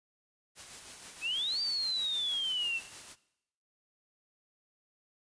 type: noise with tremolo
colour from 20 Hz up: white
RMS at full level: -46 dBFS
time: 0.55-3.16 s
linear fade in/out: 50 ms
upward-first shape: sine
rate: 6.3 Hz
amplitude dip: 35%
type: exponential two-way sweep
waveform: sine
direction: up then down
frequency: 2510 to 4699 to 2641 Hz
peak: -30 dBFS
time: 1.21-2.81 s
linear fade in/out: 50 ms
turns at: 1.61 s
effects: noise-tail reverb RT60 0.8 s tail -18 dB re dry + resampled to 22050 Hz